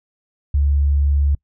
sine tone, 71.2 Hz, C#2, 47 cents sharp, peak -13 dBFS, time 0.54-1.35 s, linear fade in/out 5 ms, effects noise-tail reverb RT60 0.1 s tail -25 dB re dry

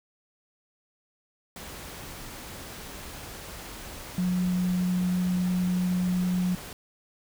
sine tone in noise, 180.9 Hz, F#3, 39 cents flat, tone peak -23 dBFS, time 4.18-6.55 s, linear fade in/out 2 ms, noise pink, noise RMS -41 dBFS, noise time 1.56-6.73 s, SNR +15 dB, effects none

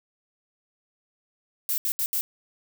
violet noise bursts at uneven times, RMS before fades -26 dBFS, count 4, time 1.69-1.78 / 1.85-1.92 / 1.99-2.06 / 2.13-2.21 s, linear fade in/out 0 ms, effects none

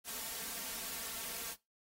white noise with comb filter, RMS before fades -42 dBFS, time 0.04-1.56 s, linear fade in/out 50 ms, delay 4.4 ms, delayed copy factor +0.8, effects noise-tail reverb RT60 0.2 s tail -19 dB re dry + AAC 48 kbps

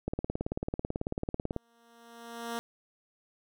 click train, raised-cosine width 2 ms, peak -18 dBFS, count 28, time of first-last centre 0.08-1.564 s, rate 18.2 Hz
10% pulse tone with exponential growth, 233.1 Hz, A#3, in tune, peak -24 dBFS, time 1.53-2.59 s, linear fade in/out 0 ms, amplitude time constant 230 ms
effects none

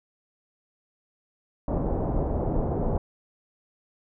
pink low-pass noise, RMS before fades -26 dBFS, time 1.68-2.98 s, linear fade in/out 2 ms, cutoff 760 Hz, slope 24 dB/octave, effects none

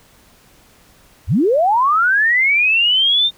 sine linear sweep, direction up, 55.1 to 3665 Hz, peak -11 dBFS, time 1.27-3.31 s, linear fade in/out 50 ms, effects pink hiss -50 dBFS RMS until 3.37 s

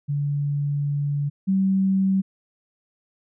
sine tone pair in turn, 143.8 / 191.95 Hz, D3 / G3, -36 / -36 cents, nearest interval perfect fourth, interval 500 cents, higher second, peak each -21 / -17 dBFS, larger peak second, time 0.08-1.3 / 1.47-2.22 s, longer first, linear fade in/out 20 ms, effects none

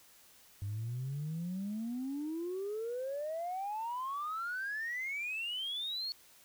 sine exponential sweep, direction up, 98 to 4420 Hz, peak -34 dBFS, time 0.62-6.12 s, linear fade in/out 0 ms, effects tanh soft clip ceiling -32 dBFS + white hiss -61 dBFS RMS until 6.44 s

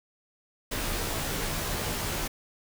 pink noise with comb filter, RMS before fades -31 dBFS, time 0.71-2.28 s, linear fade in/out 10 ms, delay 16 ms, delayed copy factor -1, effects none

